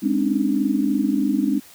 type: tone cluster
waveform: sine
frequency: 206.9 / 260.3 / 280.7 / 304 Hz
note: G#3 / C4 / C#4 / D#4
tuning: -6 / -9 / +22 / -40 cents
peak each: -23 dBFS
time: 0.02-1.6 s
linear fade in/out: 20 ms
effects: white hiss -47 dBFS RMS until 1.74 s